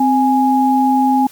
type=tone pair together; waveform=sine; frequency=260.9 / 830.6 Hz; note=C4 / G#5; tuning=-5 / 0 cents; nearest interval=octave + minor sixth; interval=2005 cents; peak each=-13 dBFS; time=0-1.27 s; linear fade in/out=5 ms; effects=white hiss -42 dBFS RMS until 1.31 s